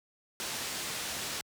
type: low-pass noise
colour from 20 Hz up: white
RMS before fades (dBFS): -37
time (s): 0.4-1.41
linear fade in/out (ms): 0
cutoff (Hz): 7700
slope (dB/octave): 12
effects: high-pass 60 Hz 12 dB/octave